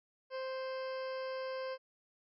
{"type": "harmonic tone", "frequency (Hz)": 523.3, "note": "C5", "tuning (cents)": 0, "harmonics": [1, 2, 3, 4, 5, 6, 8, 9, 10], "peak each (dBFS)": [-38, -46, -50, -55, -56, -58, -62, -57, -59], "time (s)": [0.3, 1.78], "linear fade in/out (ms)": 50, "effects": []}